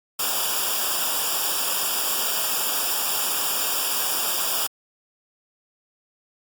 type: noise with comb filter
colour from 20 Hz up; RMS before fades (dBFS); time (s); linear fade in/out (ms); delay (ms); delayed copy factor
white; -24; 0.19-4.67; 5; 0.48; -1
effects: Opus 48 kbps